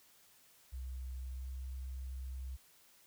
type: tone with pitch glide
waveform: sine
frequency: 63.9 to 64.87 Hz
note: C2 to C2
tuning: -40 to -14 cents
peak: -40 dBFS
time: 0.72-2.57 s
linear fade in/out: 20 ms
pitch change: +26 cents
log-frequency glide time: 1.19-1.57 s
effects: white hiss -65 dBFS RMS until 3.06 s